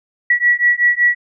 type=beating tone pair; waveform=sine; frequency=1933 / 1938.3 Hz; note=B6 / B6; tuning=-38 / -33 cents; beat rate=5.3 Hz; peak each=-14 dBFS; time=0.3-1.15 s; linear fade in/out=5 ms; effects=none